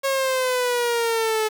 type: exponential sweep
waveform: sawtooth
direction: down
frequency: 548 to 430 Hz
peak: -16 dBFS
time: 0.03-1.49 s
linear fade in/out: 20 ms
effects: 7-bit